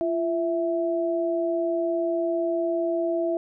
sine tone pair together, 341.9 / 659.3 Hz, F4 / E5, -37 / 0 cents, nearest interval major seventh, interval 1137 cents, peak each -25 dBFS, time 0.01-3.37 s, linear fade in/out 0 ms, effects none

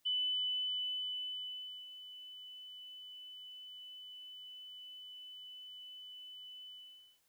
sine tone with ADSR envelope, 2999 Hz, F#7, 23 cents sharp, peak -31 dBFS, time 0.05-7.2 s, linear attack 16 ms, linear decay 1800 ms, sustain -17 dB, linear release 510 ms, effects white hiss -75 dBFS RMS until 7.28 s

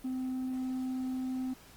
triangle tone with hard clipping, 257.8 Hz, C4, 26 cents flat, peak -31 dBFS, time 0.04-1.54 s, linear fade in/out 10 ms, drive 1 dB, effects pink hiss -56 dBFS RMS until 1.76 s + Opus 24 kbps

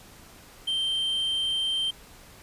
triangle tone, 3136 Hz, G7, in tune, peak -23 dBFS, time 0.67-1.91 s, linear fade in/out 10 ms, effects pink hiss -50 dBFS RMS until 2.42 s + resampled to 32000 Hz

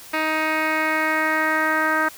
10% pulse tone with low-pass filter sweep, 313.4 Hz, D#4, 13 cents sharp, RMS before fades -21 dBFS, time 0.13-2.09 s, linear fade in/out 10 ms, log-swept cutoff 2800 to 1600 Hz, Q 3.1, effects white hiss -42 dBFS RMS until 2.17 s

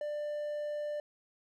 triangle tone, 593 Hz, D5, 17 cents sharp, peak -32 dBFS, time 0.01-1 s, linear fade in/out 2 ms, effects none

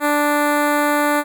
10% pulse tone with notch filter, 293.7 Hz, D4, in tune, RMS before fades -17 dBFS, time 0-1.24 s, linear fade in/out 50 ms, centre 5200 Hz, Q 0.74, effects none

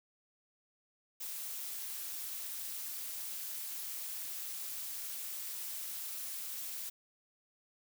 blue noise with amplitude modulation, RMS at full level -39 dBFS, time 1.2-6.9 s, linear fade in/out 10 ms, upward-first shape sine, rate 273 Hz, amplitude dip 60%, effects none

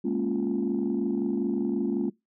sine chord, Bb minor seventh, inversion third, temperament equal, 207.7 / 233.1 / 277.2 / 349.2 Hz, Ab3 / Bb3 / Db4 / F4, 0 / 0 / 0 / 0 cents, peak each -29 dBFS, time 0.04-2.1 s, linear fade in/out 10 ms, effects noise-tail reverb RT60 0.2 s tail -23 dB re dry + tanh soft clip ceiling -18 dBFS

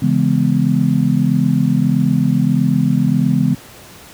sine chord, C# minor seventh, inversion none, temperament just, 138.59 / 166.31 / 207.9 / 249.5 Hz, C#3 / E3 / G#3 / B3, 0 / +16 / +2 / +18 cents, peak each -17 dBFS, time 0.02-3.55 s, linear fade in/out 5 ms, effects pink hiss -39 dBFS RMS until 4.13 s + high-pass 60 Hz 12 dB/octave

